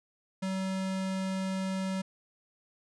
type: tone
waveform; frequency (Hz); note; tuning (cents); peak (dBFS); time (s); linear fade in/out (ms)
square; 190.1; F#3; +47; -31; 0.42-2.02; 10
effects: resampled to 22050 Hz